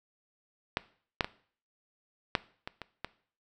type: clicks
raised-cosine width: 0.3 ms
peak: -11 / -9 / -16 / -8 / -21 / -23 / -18 dBFS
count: 7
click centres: 0.771 / 1.208 / 1.245 / 2.352 / 2.675 / 2.817 / 3.046 s
effects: noise-tail reverb RT60 0.5 s tail -19 dB re dry